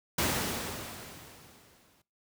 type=noise with exponential decay; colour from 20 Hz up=pink; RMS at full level=-26 dBFS; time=0.18-2.02 s; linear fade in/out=5 ms; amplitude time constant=400 ms; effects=noise-tail reverb RT60 0.3 s tail -21 dB re dry + high-pass 80 Hz 12 dB/octave